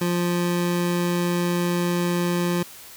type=tone; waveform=25% pulse; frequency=175 Hz; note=F3; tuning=4 cents sharp; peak=-17 dBFS; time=0.01-2.63 s; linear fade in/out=5 ms; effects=white hiss -43 dBFS RMS until 2.96 s